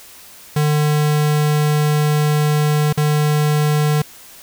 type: tone with dropouts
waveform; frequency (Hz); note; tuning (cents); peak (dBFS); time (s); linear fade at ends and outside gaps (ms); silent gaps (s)
square; 150; D3; +37; -14; 0.56-4.02; 5; 2.928-2.974
effects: white hiss -41 dBFS RMS until 4.42 s